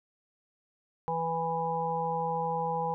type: harmonic tone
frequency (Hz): 164.81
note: E3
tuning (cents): 0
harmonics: 1 / 3 / 5 / 6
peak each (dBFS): -37 / -34 / -31 / -35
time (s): 1.08-2.94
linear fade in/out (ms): 0
effects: none